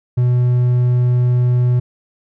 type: tone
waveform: triangle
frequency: 123.47 Hz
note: B2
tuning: in tune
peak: -9 dBFS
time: 0.17-1.8 s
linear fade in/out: 10 ms
effects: none